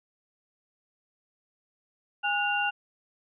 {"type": "tone cluster", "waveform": "sine", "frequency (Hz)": [818, 1454, 2780], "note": ["G#5", "F#6", "F7"], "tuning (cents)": [-26, -31, -9], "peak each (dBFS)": -29, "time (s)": [2.23, 2.71], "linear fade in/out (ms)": 20, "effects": []}